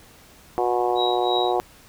harmonic tone, 121.6 Hz, B2, 26 cents flat, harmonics 3 / 4 / 5 / 6 / 7 / 8 / 9, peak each -24 / -27 / -32 / -23 / -29 / -33 / -35 dBFS, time 0.58-1.6 s, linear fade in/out 0 ms
sine tone with tremolo, 3842 Hz, B7, 48 cents flat, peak -23 dBFS, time 0.95-1.56 s, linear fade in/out 50 ms, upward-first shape triangle, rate 3 Hz, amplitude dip 90%
effects pink hiss -50 dBFS RMS until 1.88 s

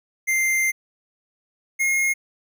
square tone pair in turn, 2093 / 2148 Hz, C7 / C7, 0 / +45 cents, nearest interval unison, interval 45 cents, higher second, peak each -19 dBFS, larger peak neither, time 0.27-0.72 / 1.79-2.14 s, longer first, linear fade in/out 20 ms, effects none

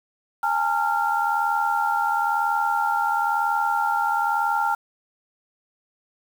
sine tone cluster, 821 / 902 / 1384 Hz, G#5 / A5 / F6, -20 / +43 / -16 cents, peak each -24 dBFS, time 0.43-4.75 s, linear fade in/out 5 ms, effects 7-bit

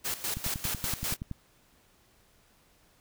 white noise with tremolo, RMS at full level -32 dBFS, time 0.04-1.17 s, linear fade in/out 20 ms, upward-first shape square, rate 5 Hz, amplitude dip 75%
click train, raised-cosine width 5 ms, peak -23 dBFS, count 11, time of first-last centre 0.37-1.313 s, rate 10.6 Hz
effects pink hiss -64 dBFS RMS until 3 s

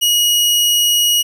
sawtooth tone, 2900 Hz, F#7, 35 cents flat, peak -8 dBFS, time 0.01-1.23 s, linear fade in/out 20 ms, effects none

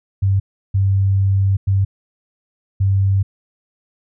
sine tone bursts at uneven times, 97.5 Hz, G2, 9 cents flat, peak -12 dBFS, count 4, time 0.22-0.4 / 0.74-1.57 / 1.67-1.85 / 2.8-3.23 s, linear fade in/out 10 ms, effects none

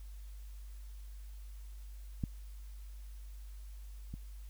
clicks, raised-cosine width 5 ms, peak -21 / -30 dBFS, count 2, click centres 2.238 / 4.14 s, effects added 50 Hz sine -45 dBFS peak until 4.49 s + white hiss -65 dBFS RMS until 4.49 s

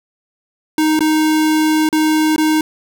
square tone with dropouts, 311.1 Hz, D#4, in tune, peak -12 dBFS, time 0.78-2.61 s, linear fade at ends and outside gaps 2 ms, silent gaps 0.992-1.006 / 1.89-1.927 / 2.362-2.38 s, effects none

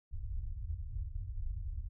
pink low-pass noise, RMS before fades -39 dBFS, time 0.11-1.89 s, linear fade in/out 20 ms, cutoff 100 Hz, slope 48 dB/octave, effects none

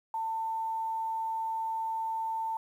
sine tone with quantisation, 895 Hz, A5, 29 cents sharp, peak -30 dBFS, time 0.14-2.57 s, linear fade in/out 2 ms, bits 10, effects none

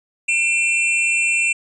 square tone pair together, 2391 / 2690 Hz, D7 / E7, +30 / +34 cents, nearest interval major second, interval 204 cents, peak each -21 / -18 dBFS, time 0.28-1.53 s, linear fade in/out 10 ms, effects resampled to 24000 Hz

